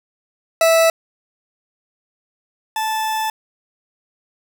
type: tone pair in turn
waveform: 40% pulse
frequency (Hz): 656 / 875.7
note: E5 / A5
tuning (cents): -9 / -8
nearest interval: perfect fourth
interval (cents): 501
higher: second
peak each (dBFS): -10 / -18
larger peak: first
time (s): 0.61-0.9 / 2.76-3.3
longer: second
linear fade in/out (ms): 2
effects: none